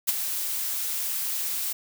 blue noise with ADSR envelope, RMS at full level -20 dBFS, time 0.07-1.73 s, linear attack 22 ms, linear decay 19 ms, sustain -9 dB, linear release 10 ms, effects none

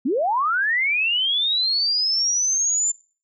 sine linear sweep, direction up, 220 to 7220 Hz, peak -18 dBFS, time 0.05-2.92 s, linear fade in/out 10 ms, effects noise-tail reverb RT60 0.4 s tail -22 dB re dry

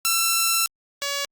5% pulse tone pair in turn, 1343 / 564.7 Hz, E6 / C#5, +32 / +32 cents, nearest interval octave + minor third, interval 1500 cents, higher first, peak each -7 / -13 dBFS, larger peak first, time 0.05-0.66 / 1.02-1.25 s, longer first, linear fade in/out 0 ms, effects Opus 48 kbps

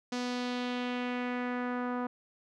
sawtooth tone with low-pass filter sweep, 246.9 Hz, B3, in tune, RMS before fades -34 dBFS, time 0.12-2.07 s, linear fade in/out 5 ms, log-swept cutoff 5600 to 1200 Hz, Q 1.8, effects none

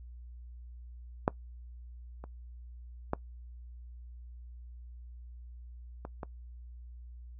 clicks, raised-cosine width 1 ms, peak -10 / -30 / -15 / -26 / -24 dBFS, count 5, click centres 1.279 / 2.24 / 3.134 / 6.051 / 6.232 s, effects noise-tail reverb RT60 0.1 s tail -21 dB re dry + added 60 Hz sine -45 dBFS peak until 7.39 s

